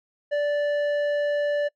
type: tone with low-pass filter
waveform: square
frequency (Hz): 584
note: D5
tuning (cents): -10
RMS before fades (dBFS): -24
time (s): 0.31-1.69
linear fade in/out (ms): 20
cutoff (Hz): 1800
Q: 0.76
effects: noise-tail reverb RT60 0.1 s tail -24 dB re dry